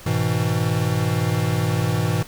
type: chord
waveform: square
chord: E major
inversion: first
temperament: equal with one note detuned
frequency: 103.83 / 123.47 / 161.52 Hz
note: G#2 / B2 / E3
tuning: 0 / 0 / -35 cents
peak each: -24 dBFS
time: 0.06-2.23 s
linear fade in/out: 5 ms
effects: pink hiss -42 dBFS RMS until 2.27 s